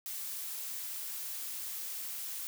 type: noise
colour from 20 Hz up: blue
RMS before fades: -40 dBFS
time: 0.06-2.47 s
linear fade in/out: 0 ms
effects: none